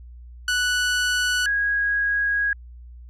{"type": "tone pair in turn", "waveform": ["sawtooth", "sine"], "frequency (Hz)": [1480, 1649.3], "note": ["F#6", "G#6"], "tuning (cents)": [0, -12], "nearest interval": "major second", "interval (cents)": 188, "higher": "second", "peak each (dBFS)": [-16, -19], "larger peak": "first", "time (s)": [[0.48, 1.46], [1.46, 2.53]], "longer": "second", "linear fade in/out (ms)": 2, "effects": ["added 60 Hz sine -39 dBFS peak until 3.09 s", "low-pass 9000 Hz 12 dB/octave"]}